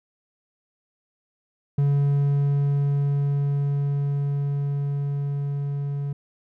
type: tone with level ramp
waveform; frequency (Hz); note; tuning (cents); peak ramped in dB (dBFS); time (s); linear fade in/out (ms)
triangle; 141.8; C#3; +40; -15 to -23; 1.78-6.13; 5
effects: none